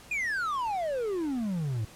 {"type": "exponential sweep", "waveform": "triangle", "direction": "down", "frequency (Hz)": [2500, 103.2], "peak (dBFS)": -26, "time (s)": [0.11, 1.85], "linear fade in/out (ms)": 5, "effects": ["pink hiss -51 dBFS RMS until 1.95 s", "low-pass 12000 Hz 12 dB/octave"]}